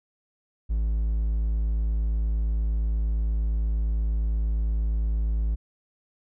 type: tone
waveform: triangle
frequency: 54.3 Hz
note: A1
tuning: 22 cents flat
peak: -20 dBFS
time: 0.69-5.56 s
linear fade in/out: 20 ms
effects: none